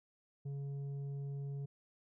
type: tone with tanh clipping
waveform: triangle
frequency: 140 Hz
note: C#3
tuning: 18 cents sharp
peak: -40 dBFS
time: 0.45-1.66 s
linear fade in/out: 10 ms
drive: 10 dB
effects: none